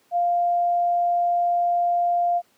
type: tone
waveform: sine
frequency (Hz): 698.5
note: F5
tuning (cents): 0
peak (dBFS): -18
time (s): 0.11-2.42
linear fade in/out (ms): 50
effects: pink hiss -62 dBFS RMS until 2.57 s + high-pass 200 Hz 12 dB/octave